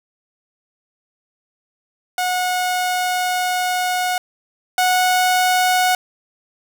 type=tone pair in turn; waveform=sawtooth; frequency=729 / 734.1 Hz; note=F#5 / F#5; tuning=-26 / -14 cents; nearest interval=unison; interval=12 cents; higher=second; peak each=-14 / -10 dBFS; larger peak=second; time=2.18-4.18 / 4.78-5.95 s; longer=first; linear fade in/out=2 ms; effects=none